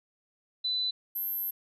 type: tone pair in turn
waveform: sine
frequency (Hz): 3999 / 12696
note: B7 / G9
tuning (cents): +21 / +21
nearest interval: octave + minor sixth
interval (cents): 2000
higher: second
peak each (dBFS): -27 / -30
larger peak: first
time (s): 0.64-0.91 / 1.15-1.51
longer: second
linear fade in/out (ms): 10
effects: none